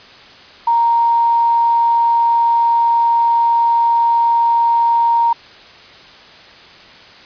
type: tone with quantisation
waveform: sine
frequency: 932.3 Hz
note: A#5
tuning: in tune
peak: -10 dBFS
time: 0.67-5.33 s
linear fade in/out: 5 ms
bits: 6
effects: white hiss -40 dBFS RMS until 7.25 s + resampled to 11025 Hz